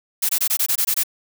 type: noise bursts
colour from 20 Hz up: blue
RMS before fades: -19 dBFS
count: 9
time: 0.22-1.036 s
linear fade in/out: 10 ms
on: 72 ms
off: 21 ms
effects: none

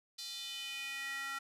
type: tone with high-pass filter sweep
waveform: square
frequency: 273.7 Hz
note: C#4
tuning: 22 cents flat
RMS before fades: -42 dBFS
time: 0.18-1.39 s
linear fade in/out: 10 ms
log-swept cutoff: 4300 to 1500 Hz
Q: 3.6
effects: resampled to 32000 Hz + 12-bit

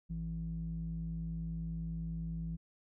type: tone with low-pass filter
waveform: square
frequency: 55 Hz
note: A1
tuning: in tune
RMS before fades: -39 dBFS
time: 0.09-2.57 s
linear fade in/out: 20 ms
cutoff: 180 Hz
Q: 6.9
effects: none

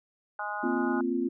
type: harmonic tone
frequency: 207.7 Hz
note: G#3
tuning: in tune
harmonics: 3 / 4 / 5 / 6 / 7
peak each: -42 / -35 / -40 / -39 / -36 dBFS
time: 0.39-1.01 s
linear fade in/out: 2 ms
type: chord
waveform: sine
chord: Bb suspended second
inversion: none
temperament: equal with one note detuned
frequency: 233.1 / 261.6 / 347.6 Hz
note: Bb3 / C4 / F4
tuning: 0 / 0 / -8 cents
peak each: -32 / -29 / -30 dBFS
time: 0.63-1.29 s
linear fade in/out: 10 ms
effects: none

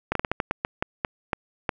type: slowing click train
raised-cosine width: 0.5 ms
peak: -8 dBFS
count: 12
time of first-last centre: 0.12-1.692 s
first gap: 33 ms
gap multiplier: 1.27
effects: none

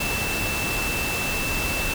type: tone in noise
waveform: sine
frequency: 2660 Hz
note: E7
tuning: 15 cents sharp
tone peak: -27 dBFS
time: 0-1.94 s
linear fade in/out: 5 ms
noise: pink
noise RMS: -27 dBFS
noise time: 0-1.94 s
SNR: -3 dB
effects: none

